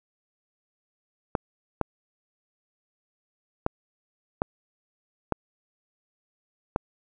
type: clicks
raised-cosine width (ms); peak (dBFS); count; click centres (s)
1; -9; 6; 1.352 / 1.813 / 3.664 / 4.419 / 5.323 / 6.761
effects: none